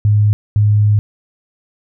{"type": "tone pair in turn", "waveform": "sine", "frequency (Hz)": [104.7, 104.7], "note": ["G#2", "G#2"], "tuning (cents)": [15, 15], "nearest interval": "unison", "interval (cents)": 0, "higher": "neither", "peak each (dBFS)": -8, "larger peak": "neither", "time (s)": [[0.05, 0.33], [0.56, 0.99]], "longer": "second", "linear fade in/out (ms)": 0, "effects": []}